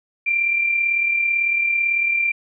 sine tone pair together, 2332 / 2370 Hz, D7 / D7, -13 / +15 cents, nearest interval unison, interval 28 cents, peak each -27 / -17 dBFS, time 0.26-2.32 s, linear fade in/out 10 ms, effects none

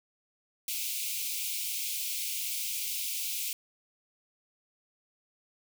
white high-pass noise, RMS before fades -34 dBFS, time 0.68-3.53 s, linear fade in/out 2 ms, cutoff 2200 Hz, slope 96 dB/octave, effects none

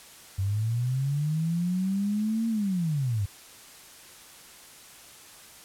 sine linear two-way sweep, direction up then down, 93.7 to 230 to 93.7 Hz, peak -24 dBFS, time 0.38-3.26 s, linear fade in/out 10 ms, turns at 2.48 s, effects white hiss -49 dBFS RMS until 5.64 s + low-pass 12000 Hz 12 dB/octave

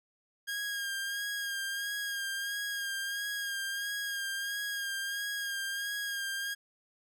sawtooth tone with vibrato, 1622 Hz, G#6, 41 cents flat, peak -30 dBFS, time 0.47-6.55 s, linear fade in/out 20 ms, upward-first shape sine, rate 1.5 Hz, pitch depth 31 cents each way, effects none

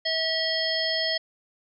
harmonic tone with a mistuned harmonic, 646 Hz, E5, 35 cents flat, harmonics 1 / 3 / 5 / 7 / 8, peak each -30 / -30 / -30 / -30 / -30 dBFS, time 0.05-1.18 s, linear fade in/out 10 ms, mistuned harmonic 7, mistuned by -51 cents, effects none

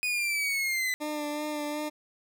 40% pulse linear sweep, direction down, 2489 to 2000 Hz, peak -26 dBFS, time 0.03-0.94 s, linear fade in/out 0 ms
20% pulse tone with vibrato, 298.6 Hz, D4, 29 cents sharp, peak -26 dBFS, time 1-1.9 s, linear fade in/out 20 ms, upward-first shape sine, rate 2.7 Hz, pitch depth 22 cents each way
effects none

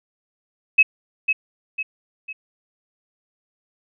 sine tone with echo, 2572 Hz, E7, 43 cents flat, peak -8 dBFS, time 0.78-0.83 s, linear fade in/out 10 ms, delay 500 ms, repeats 3, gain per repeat -7 dB, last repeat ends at 2.33 s, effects none

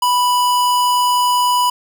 square tone, 987 Hz, B5, 1 cent flat, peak -13 dBFS, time 0.02-1.7 s, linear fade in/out 5 ms, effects none

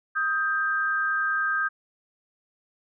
sine tone pair together, 1254 / 1584 Hz, D#6 / G6, +13 / +18 cents, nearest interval major third, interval 405 cents, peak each -27 / -24 dBFS, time 0.15-1.69 s, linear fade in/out 20 ms, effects none

